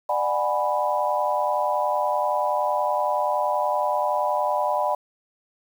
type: chord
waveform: sine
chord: G# half-diminished seventh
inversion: second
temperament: equal with one note detuned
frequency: 597.3 / 740 / 830.6 / 987.8 Hz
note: D5 / F#5 / G#5 / B5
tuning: +29 / 0 / 0 / 0 cents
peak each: -25 / -27 / -27 / -25 dBFS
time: 0.09-4.95 s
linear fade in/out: 5 ms
effects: 8-bit